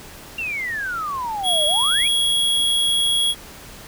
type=exponential two-way sweep; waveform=sine; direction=down then up; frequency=2794 to 583 to 2510 Hz; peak=-23 dBFS; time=0.38-2.08 s; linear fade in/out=5 ms; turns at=1.66 s
type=tone; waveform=square; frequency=3322 Hz; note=G#7; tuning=in tune; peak=-17 dBFS; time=1.43-3.35 s; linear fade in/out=50 ms
effects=pink hiss -40 dBFS RMS until 3.87 s